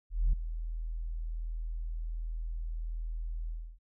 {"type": "tone with ADSR envelope", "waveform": "sine", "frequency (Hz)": 40.67, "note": "E1", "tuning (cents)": -23, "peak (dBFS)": -19, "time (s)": [0.1, 3.79], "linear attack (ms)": 230, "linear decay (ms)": 4, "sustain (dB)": -14, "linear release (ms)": 300, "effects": ["tanh soft clip ceiling -21 dBFS"]}